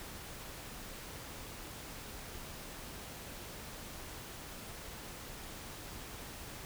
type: silence
effects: pink hiss -47 dBFS RMS until 6.65 s